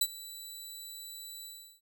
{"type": "tone with ADSR envelope", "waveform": "15% pulse", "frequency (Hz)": 3963, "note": "B7", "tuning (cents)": 5, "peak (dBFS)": -16, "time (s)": [0.01, 1.81], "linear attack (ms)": 5, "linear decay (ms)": 52, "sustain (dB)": -20, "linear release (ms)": 370, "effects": []}